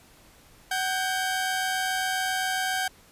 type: tone pair together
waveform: sawtooth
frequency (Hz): 751.8 / 1591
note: F#5 / G6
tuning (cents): +27 / +25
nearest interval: octave + minor second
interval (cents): 1298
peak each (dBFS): -24 / -25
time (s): 0.71-2.88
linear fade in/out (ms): 5
effects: pink hiss -55 dBFS RMS until 3.11 s + resampled to 32000 Hz